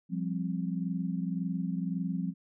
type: chord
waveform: sine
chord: F suspended second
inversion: none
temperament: just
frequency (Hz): 174.61 / 196.44 / 261.9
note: F3 / G3 / C4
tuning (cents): 0 / +4 / +2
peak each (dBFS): -32 / -35 / -37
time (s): 0.09-2.34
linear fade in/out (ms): 50
effects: none